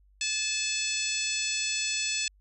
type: harmonic tone with a mistuned harmonic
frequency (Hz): 867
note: A5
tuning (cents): -26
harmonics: 2 / 3 / 4 / 5 / 6 / 7 / 8 / 9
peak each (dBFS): -43 / -32 / -36 / -36 / -37 / -38 / -39 / -34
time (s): 0.21-2.28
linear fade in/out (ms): 2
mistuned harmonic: 8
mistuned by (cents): +17
effects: added 49 Hz sine -58 dBFS peak until 2.4 s